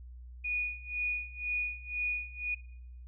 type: tone with tremolo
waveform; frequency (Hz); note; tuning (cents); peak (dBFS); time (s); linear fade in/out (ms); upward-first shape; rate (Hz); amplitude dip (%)
sine; 2462; D#7; -19; -28; 0.44-2.55; 10; sine; 2; 90
effects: noise-tail reverb RT60 0.7 s tail -18 dB re dry + added 61 Hz sine -45 dBFS peak until 3.07 s